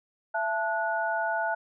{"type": "tone cluster", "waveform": "sine", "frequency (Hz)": [670, 875, 1463], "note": ["E5", "A5", "F#6"], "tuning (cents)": [28, -10, -20], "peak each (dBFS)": -30, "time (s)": [0.34, 1.55], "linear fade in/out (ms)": 10, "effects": []}